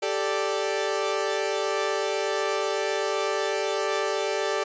sawtooth chord, G suspended second, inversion none, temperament equal, 392 / 440 / 587.3 Hz, G4 / A4 / D5, 0 / 0 / 0 cents, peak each -25 dBFS, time 0.02-4.64 s, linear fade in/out 10 ms, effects resampled to 16000 Hz

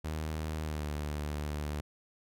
sawtooth tone with pitch glide, 78 to 74.43 Hz, D#2 to D2, +5 to +24 cents, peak -30 dBFS, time 0.04-1.81 s, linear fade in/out 10 ms, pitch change -81 cents, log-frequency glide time 0.63-0.86 s, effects none

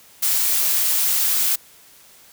blue noise, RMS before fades -19 dBFS, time 0.22-1.56 s, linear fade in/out 10 ms, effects white hiss -49 dBFS RMS until 2.32 s

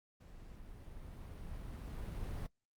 brown noise with level ramp, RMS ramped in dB -55 to -40 dBFS, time 0.2-2.47 s, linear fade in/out 10 ms, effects noise-tail reverb RT60 0.1 s tail -19 dB re dry + Opus 48 kbps

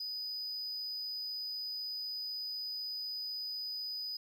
triangle tone, 4978 Hz, D#8, in tune, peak -36 dBFS, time 0-4.17 s, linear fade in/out 5 ms, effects 12-bit

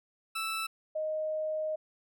20% pulse / sine tone pair in turn, 1318 / 622 Hz, E6 / D#5, -1 / -1 cents, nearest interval octave + minor second, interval 1300 cents, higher first, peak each -27 / -30 dBFS, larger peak first, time 0.35-0.67 / 0.95-1.76 s, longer second, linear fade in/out 10 ms, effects none

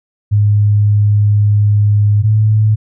sine tone pair in turn, 103.83 / 107.63 Hz, G#2 / A2, 0 / -38 cents, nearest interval minor second, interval 62 cents, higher second, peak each -7 dBFS, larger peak neither, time 0.31-2.23 / 2.23-2.76 s, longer first, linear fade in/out 20 ms, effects none

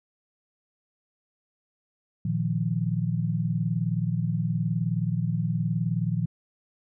sine chord, Bb suspended fourth, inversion none, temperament equal, 116.54 / 155.56 / 174.61 Hz, Bb2 / Eb3 / F3, 0 / 0 / 0 cents, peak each -28 dBFS, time 2.25-6.26 s, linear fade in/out 5 ms, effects none

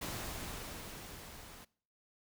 pink noise with level ramp, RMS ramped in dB -40 to -53 dBFS, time 0.01-1.65 s, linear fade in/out 10 ms, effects noise-tail reverb RT60 0.5 s tail -22 dB re dry

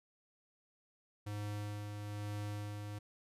square tone with tremolo, 103.83 Hz, G#2, in tune, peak -39 dBFS, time 1.26-2.99 s, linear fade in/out 10 ms, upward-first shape sine, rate 1.1 Hz, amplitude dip 35%, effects resampled to 32000 Hz

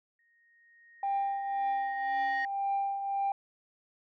sine tone with exponential growth, 1864.7 Hz, A#6, in tune, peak -28 dBFS, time 0.19-2.45 s, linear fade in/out 2 ms, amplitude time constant 490 ms
sine tone with tremolo, 792 Hz, G5, 18 cents sharp, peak -25 dBFS, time 1.03-3.32 s, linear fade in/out 2 ms, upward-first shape triangle, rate 1.9 Hz, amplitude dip 60%
effects tanh soft clip ceiling -24 dBFS

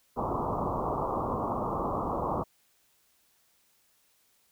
white low-pass noise, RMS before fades -31 dBFS, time 0.16-2.44 s, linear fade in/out 20 ms, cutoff 1200 Hz, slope 96 dB/octave, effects white hiss -68 dBFS RMS until 4.51 s

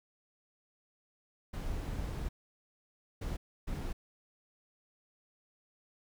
brown noise bursts at uneven times, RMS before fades -37 dBFS, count 3, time 1.53-2.29 / 3.21-3.37 / 3.67-3.93 s, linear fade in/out 10 ms, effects none

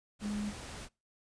sine tone in noise, 207.7 Hz, G#3, in tune, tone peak -33 dBFS, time 0.21-0.53 s, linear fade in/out 50 ms, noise pink, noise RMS -45 dBFS, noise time 0.19-0.89 s, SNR +9 dB, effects noise-tail reverb RT60 0.3 s tail -26 dB re dry + resampled to 22050 Hz

